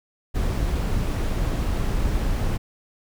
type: noise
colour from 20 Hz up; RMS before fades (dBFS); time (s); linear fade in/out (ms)
brown; -23; 0.34-2.58; 20
effects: none